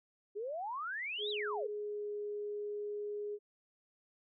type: exponential two-way sweep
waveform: sine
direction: up then down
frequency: 391.5 to 3966 to 391.5 Hz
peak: -37 dBFS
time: 0.35-1.69 s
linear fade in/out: 20 ms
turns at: 1.3 s
type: tone with pitch glide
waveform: sine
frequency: 418.1 to 414.7 Hz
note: G#4 to G#4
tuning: +12 to -3 cents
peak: -37 dBFS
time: 1.18-3.39 s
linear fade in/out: 50 ms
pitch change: -15 cents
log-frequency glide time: 1.65-2.11 s
effects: none